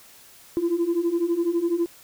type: beating tone pair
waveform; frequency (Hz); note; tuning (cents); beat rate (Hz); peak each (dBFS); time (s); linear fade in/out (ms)
sine; 333.1 / 345.1; E4 / F4; +18 / -21; 12; -24 / -21; 0.57-1.86; 0
effects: tanh soft clip ceiling -16 dBFS + white hiss -50 dBFS RMS until 2.03 s